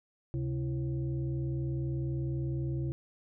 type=tone with frequency modulation; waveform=sine; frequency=132 Hz; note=C3; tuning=16 cents sharp; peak=-30 dBFS; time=0.34-2.92 s; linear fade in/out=0 ms; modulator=204 Hz; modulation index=0.8; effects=none